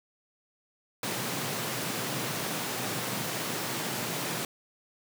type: high-pass noise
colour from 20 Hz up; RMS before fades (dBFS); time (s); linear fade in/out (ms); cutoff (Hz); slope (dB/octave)
pink; -33; 1.03-4.45; 2; 110; 96
effects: none